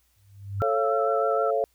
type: tone with exponential growth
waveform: sine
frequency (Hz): 99.5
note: G2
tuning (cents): +26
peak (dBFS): -23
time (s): 0.16-0.62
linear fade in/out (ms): 0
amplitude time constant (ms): 100
type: tone with vibrato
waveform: sine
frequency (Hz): 1333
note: E6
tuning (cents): +19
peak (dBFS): -28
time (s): 0.6-1.51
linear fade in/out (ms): 10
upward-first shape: sine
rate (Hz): 6.4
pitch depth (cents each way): 29
type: chord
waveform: sine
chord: A augmented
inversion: none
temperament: just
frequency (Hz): 440 / 550 / 687.5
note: A4 / C#5 / E#5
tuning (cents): 0 / -14 / -27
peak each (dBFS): -26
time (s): 0.62-1.64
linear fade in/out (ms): 0
effects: added 60 Hz sine -68 dBFS peak until 1.74 s + white hiss -68 dBFS RMS until 1.74 s